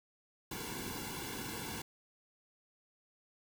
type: noise with comb filter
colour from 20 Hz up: pink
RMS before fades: -42 dBFS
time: 0.51-1.82 s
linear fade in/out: 5 ms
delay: 1.6 ms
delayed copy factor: -0.95
effects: none